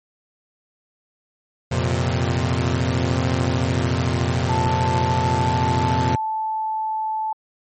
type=chord; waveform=sawtooth; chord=F suspended fourth; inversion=none; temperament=equal with one note detuned; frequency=87.31 / 117.28 / 130.81 Hz; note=F2 / Bb2 / C3; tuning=0 / +11 / 0 cents; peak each=-19 dBFS; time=1.71-6.16 s; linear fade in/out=10 ms
type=tone with pitch glide; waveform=sine; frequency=881 to 872.9 Hz; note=A5 to A5; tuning=+2 to -14 cents; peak=-21 dBFS; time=4.49-7.33 s; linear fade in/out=5 ms; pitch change=-16 cents; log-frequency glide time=4.7-7.11 s
effects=MP3 32 kbps